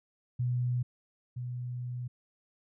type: tone pair in turn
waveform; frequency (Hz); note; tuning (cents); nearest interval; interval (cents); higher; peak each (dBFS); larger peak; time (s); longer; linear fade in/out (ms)
sine; 123.47 / 123.47; B2 / B2; 0 / 0; unison; 0; neither; -27 / -34; first; 0.39-0.83 / 1.36-2.08; second; 10
effects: none